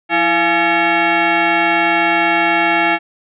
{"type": "tone with frequency modulation", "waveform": "sine", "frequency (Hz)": 690, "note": "F5", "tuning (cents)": -21, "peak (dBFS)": -11, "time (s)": [0.09, 2.99], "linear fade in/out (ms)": 50, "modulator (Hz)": 511, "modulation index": 4, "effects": []}